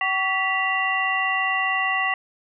sine tone cluster, 762 / 1131 / 1963 / 2768 Hz, G5 / C#6 / B6 / F7, -49 / +34 / -11 / -16 cents, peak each -27 / -27 / -23 / -27 dBFS, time 0.01-2.14 s, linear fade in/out 2 ms, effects none

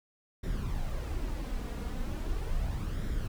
brown noise with flanger, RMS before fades -33 dBFS, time 0.43-3.28 s, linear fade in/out 10 ms, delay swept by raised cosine 0.54 to 4.24 ms, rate 0.38 Hz, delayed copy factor +0.5, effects none

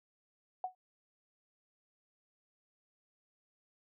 sine tone with exponential decay, 740 Hz, F#5, in tune, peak -30 dBFS, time 0.64-0.75 s, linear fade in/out 2 ms, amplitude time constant 22 ms, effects none

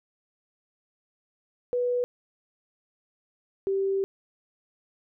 sine tone pair in turn, 490.8 / 389.5 Hz, B4 / G4, -11 / -11 cents, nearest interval major third, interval 400 cents, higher first, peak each -23 dBFS, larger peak neither, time 1.73-2.04 / 3.67-4.04 s, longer second, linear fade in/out 0 ms, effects none

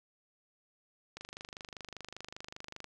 click train, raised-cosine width 0.2 ms, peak -26 dBFS, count 43, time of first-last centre 1.17-2.843 s, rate 25.1 Hz, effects none

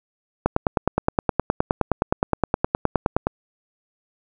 click train, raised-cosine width 1 ms, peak -3 dBFS, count 28, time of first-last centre 0.46-3.27 s, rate 9.61 Hz, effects none

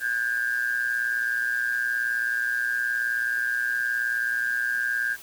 sine tone with amplitude modulation, 1606 Hz, G6, 41 cents sharp, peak -19 dBFS, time 0-5.17 s, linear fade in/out 50 ms, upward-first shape sine, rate 119 Hz, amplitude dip 80%, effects tanh soft clip ceiling -15 dBFS + white hiss -45 dBFS RMS until 5.22 s

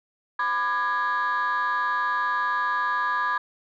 sine chord, G# diminished, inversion first, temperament just, 996.7 / 1196.1 / 1661.2 Hz, B5 / D6 / G#6, +16 / +31 / 0 cents, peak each -25 dBFS, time 0.39-3.38 s, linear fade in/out 5 ms, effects tanh soft clip ceiling -18 dBFS

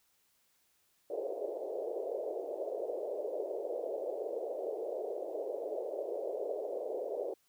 white band-pass noise, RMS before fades -38 dBFS, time 1.1-7.34 s, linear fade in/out 5 ms, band 390 to 610 Hz, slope 48 dB/octave, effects white hiss -73 dBFS RMS until 7.48 s

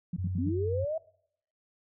sine tone bursts, 174.61 Hz, F3, in tune, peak -29 dBFS, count 4, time 0.13-0.495 s, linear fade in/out 5 ms, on 35 ms, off 75 ms
sine tone, 92.9 Hz, F#2, 7 cents sharp, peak -30 dBFS, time 0.18-0.85 s, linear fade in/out 10 ms
sine linear sweep, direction up, 233.5 to 658 Hz, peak -29 dBFS, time 0.38-0.98 s, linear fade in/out 5 ms
effects noise-tail reverb RT60 0.7 s tail -23 dB re dry

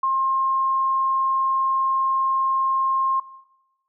sine tone, 1065 Hz, C6, 30 cents sharp, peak -18 dBFS, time 0.03-3.2 s, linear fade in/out 5 ms, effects noise-tail reverb RT60 1.0 s tail -19 dB re dry

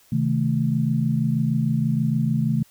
sine chord, A diminished, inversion first, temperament just, 132 / 158.4 / 220 Hz, C3 / Eb3 / A3, +16 / +31 / 0 cents, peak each -23 dBFS, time 0.12-2.63 s, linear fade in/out 5 ms, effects white hiss -56 dBFS RMS until 2.7 s

